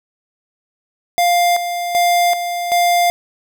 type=tone with tremolo; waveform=square; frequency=700 Hz; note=F5; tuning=4 cents sharp; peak=-12 dBFS; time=1.18-3.1 s; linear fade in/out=0 ms; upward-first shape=square; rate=1.3 Hz; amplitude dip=60%; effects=none